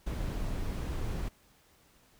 brown noise, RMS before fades -34 dBFS, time 0.06-1.29 s, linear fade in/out 10 ms, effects pink hiss -64 dBFS RMS until 2.19 s

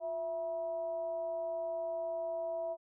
sine tone with frequency modulation, 661 Hz, E5, 5 cents sharp, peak -34 dBFS, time 0-2.77 s, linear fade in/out 50 ms, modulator 305 Hz, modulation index 0.33, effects none

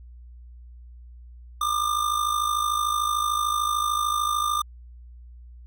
square tone with amplitude modulation, 1200 Hz, D6, 37 cents sharp, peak -20 dBFS, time 1.61-4.62 s, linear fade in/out 5 ms, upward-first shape sine, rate 53.4 Hz, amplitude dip 65%, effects added 60 Hz sine -42 dBFS peak until 5.66 s

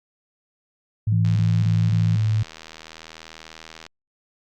sine tone with pitch glide, 107.5 to 108.19 Hz, A2 to A2, -40 to -29 cents, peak -17 dBFS, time 1.07-2.43 s, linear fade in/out 5 ms, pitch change +11 cents, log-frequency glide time 1.36-1.91 s
sine tone bursts, 165 Hz, E3, 2 cents sharp, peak -21 dBFS, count 4, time 1.12-2.161 s, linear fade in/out 5 ms, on 240 ms, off 27 ms
click train, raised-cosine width 0.2 ms, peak -21 dBFS, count 211, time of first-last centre 1.25-3.865 s, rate 80.3 Hz
effects Opus 48 kbps

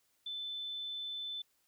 sine tone, 3520 Hz, A7, in tune, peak -38 dBFS, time 0.26-1.42 s, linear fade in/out 5 ms, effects white hiss -75 dBFS RMS until 1.67 s

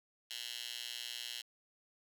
10% pulse tone with high-pass filter, 120 Hz, B2, 49 cents flat, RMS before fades -44 dBFS, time 0.3-1.42 s, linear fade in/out 10 ms, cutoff 3300 Hz, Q 2.6, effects none

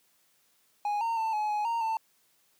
triangle tone with pitch steps, 828 / 917 / 891 / 848 / 839 / 926 / 892 Hz, G#5 / A#5 / A5 / G#5 / G#5 / A#5 / A5, -5 / -29 / +22 / +36 / +17 / -12 / +23 cents, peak -25 dBFS, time 0.85-1.97 s, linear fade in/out 2 ms, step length 160 ms, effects white hiss -68 dBFS RMS until 2.59 s + high-pass 100 Hz 12 dB/octave

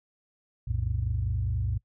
sine tone cluster, 63.8 / 89.1 / 113.8 Hz, C2 / F2 / A#2, -43 / +35 / -41 cents, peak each -30 dBFS, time 0.67-1.78 s, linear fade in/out 10 ms, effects noise-tail reverb RT60 0.1 s tail -21 dB re dry + tanh soft clip ceiling -17 dBFS

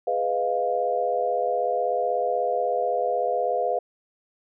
sine chord, F half-diminished seventh, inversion first, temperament equal with one note detuned, 415.3 / 495.9 / 622.3 / 698.5 Hz, Ab4 / Cb5 / Eb5 / F5, 0 / +7 / 0 / 0 cents, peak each -31 / -26 / -29 / -25 dBFS, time 0.07-3.79 s, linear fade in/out 5 ms, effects none

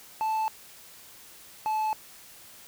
triangle tone pair in turn, 877 / 866.9 Hz, A5 / A5, -6 / -26 cents, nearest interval unison, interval 20 cents, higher first, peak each -23 dBFS, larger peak neither, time 0.21-0.48 / 1.66-1.93 s, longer neither, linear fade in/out 0 ms, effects white hiss -50 dBFS RMS until 2.67 s

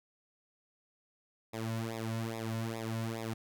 sawtooth tone with flanger, 113 Hz, A2, 47 cents sharp, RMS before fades -37 dBFS, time 1.53-3.34 s, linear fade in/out 10 ms, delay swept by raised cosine 0.66 to 2.56 ms, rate 2.4 Hz, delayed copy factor -1, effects none

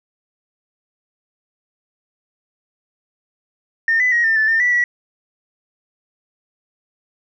sine tone with pitch steps, 1820 / 2000 / 1890 / 1801 / 1751 / 1806 / 1961 / 1938 Hz, A#6 / B6 / A#6 / A6 / A6 / A6 / B6 / B6, -42 / +21 / +23 / +40 / -9 / +45 / -13 / -33 cents, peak -12 dBFS, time 3.88-4.84 s, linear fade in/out 2 ms, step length 120 ms, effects tanh soft clip ceiling -8 dBFS

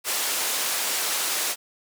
white band-pass noise, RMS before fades -26 dBFS, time 0.04-1.56 s, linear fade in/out 50 ms, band 390 to 12000 Hz, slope 12 dB/octave, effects none

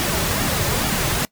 pink noise with flanger, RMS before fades -21 dBFS, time 0-1.25 s, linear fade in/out 0 ms, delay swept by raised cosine 1.9 to 4.3 ms, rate 2.3 Hz, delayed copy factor -0.5, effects noise-tail reverb RT60 0.1 s tail -22 dB re dry

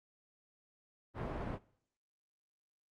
pink low-pass noise, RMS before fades -40 dBFS, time 1.14-1.59 s, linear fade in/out 50 ms, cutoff 1300 Hz, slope 12 dB/octave, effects noise-tail reverb RT60 0.6 s tail -21 dB re dry + Opus 32 kbps

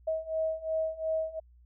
sine beating tone pair, 637 / 639.8 Hz, D#5 / D#5, +41 / +48 cents, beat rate 2.8 Hz, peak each -33 / -31 dBFS, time 0.07-1.4 s, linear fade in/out 10 ms, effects added 60 Hz sine -55 dBFS peak until 1.65 s

